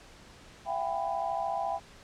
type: tone cluster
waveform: sine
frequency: 671 / 743 / 797 / 996 Hz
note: E5 / F#5 / G5 / B5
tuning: +31 / +7 / +28 / +14 cents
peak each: -34 / -38 / -32 / -38 dBFS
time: 0.65-1.8 s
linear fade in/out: 50 ms
effects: pink hiss -53 dBFS RMS until 2.03 s + low-pass 7000 Hz 12 dB/octave